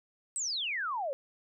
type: exponential sweep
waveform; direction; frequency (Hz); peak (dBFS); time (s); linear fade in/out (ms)
sine; down; 8372 to 520; -31; 0.36-1.13; 0
effects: none